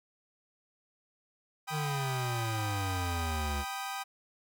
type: chord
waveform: sawtooth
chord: G augmented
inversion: none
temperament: equal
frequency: 784 / 987.8 / 1244.5 Hz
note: G5 / B5 / D#6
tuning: 0 / 0 / 0 cents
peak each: -34 / -39 / -37 dBFS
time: 1.67-4.04 s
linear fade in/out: 20 ms
type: exponential sweep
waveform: square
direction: down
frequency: 155.56 to 69.3 Hz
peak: -33 dBFS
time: 1.7-3.65 s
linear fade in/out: 50 ms
effects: none